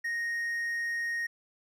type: tone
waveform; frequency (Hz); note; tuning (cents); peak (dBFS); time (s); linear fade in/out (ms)
triangle; 1864.7; A#6; 0; -28; 0.04-1.27; 10
effects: none